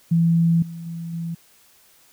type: tone with level steps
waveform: sine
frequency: 167.1 Hz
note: E3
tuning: 24 cents sharp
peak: -14 / -31 / -28 / -25 dBFS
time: 0.11-1.35 s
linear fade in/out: 10 ms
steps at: 0.62 / 0.86 / 1.13 s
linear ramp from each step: 5 ms
effects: white hiss -55 dBFS RMS until 2.12 s